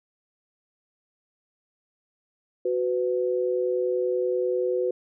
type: tone pair together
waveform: sine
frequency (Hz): 370 / 500.4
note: F#4 / B4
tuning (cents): 0 / +23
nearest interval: perfect fourth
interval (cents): 523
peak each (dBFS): -25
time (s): 2.65-4.91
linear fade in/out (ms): 5
effects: none